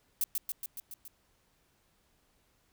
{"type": "noise with echo", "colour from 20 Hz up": "violet", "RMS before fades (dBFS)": -29, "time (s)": [0.21, 0.24], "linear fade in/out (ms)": 2, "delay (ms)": 140, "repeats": 6, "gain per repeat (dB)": -3, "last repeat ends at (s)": 1.08, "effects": ["pink hiss -71 dBFS RMS until 2.72 s"]}